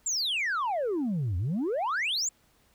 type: exponential two-way sweep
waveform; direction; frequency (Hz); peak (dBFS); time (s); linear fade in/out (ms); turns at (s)
sine; down then up; 7600 to 83 to 7600; -24; 0.06-2.29; 5; 1.37
effects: tanh soft clip ceiling -25 dBFS + pink hiss -65 dBFS RMS until 2.74 s